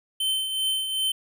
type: tone with tremolo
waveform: square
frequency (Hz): 3085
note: G7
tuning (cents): -28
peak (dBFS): -22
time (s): 0.2-1.12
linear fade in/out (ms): 5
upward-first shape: triangle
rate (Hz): 2.6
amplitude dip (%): 55
effects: none